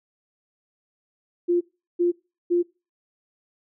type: tone bursts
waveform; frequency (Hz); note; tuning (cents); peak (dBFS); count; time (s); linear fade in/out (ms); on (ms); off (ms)
sine; 349.2; F4; 0; -17; 3; 1.48-2.63; 20; 130; 380
effects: noise-tail reverb RT60 0.3 s tail -23 dB re dry